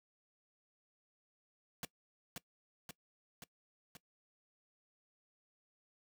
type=noise with echo; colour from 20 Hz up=pink; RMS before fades=-41 dBFS; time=1.83-1.85 s; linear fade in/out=2 ms; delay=530 ms; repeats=4; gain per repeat=-3 dB; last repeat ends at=3.97 s; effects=noise-tail reverb RT60 0.1 s tail -21 dB re dry + high-pass 100 Hz 12 dB/octave